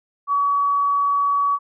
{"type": "tone", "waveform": "sine", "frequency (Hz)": 1134, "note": "C#6", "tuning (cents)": 39, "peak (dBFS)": -16, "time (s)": [0.27, 1.59], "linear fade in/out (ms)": 50, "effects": []}